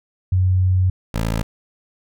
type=tone pair in turn; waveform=sine / 15% pulse; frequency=92.5 / 55.35 Hz; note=F#2 / A1; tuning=0 / +11 cents; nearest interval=major sixth; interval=889 cents; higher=first; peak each=-13 dBFS; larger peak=neither; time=0.32-0.9 / 1.14-1.43 s; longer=first; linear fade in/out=5 ms; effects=none